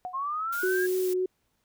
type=tone with exponential decay; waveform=sine; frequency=731 Hz; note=F#5; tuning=21 cents flat; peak=-29 dBFS; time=0.05-0.27 s; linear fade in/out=0 ms; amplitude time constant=47 ms
type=linear sweep; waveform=sine; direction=up; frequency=1046.5 to 1656 Hz; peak=-28 dBFS; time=0.13-0.87 s; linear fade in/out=20 ms
type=noise; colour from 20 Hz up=blue; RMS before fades=-39 dBFS; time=0.52-1.14 s; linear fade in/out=10 ms
type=tone with vibrato; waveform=sine; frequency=368.9 Hz; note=F#4; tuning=5 cents flat; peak=-24 dBFS; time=0.63-1.26 s; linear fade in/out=5 ms; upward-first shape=sine; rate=3.5 Hz; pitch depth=14 cents each way
effects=pink hiss -74 dBFS RMS until 1.64 s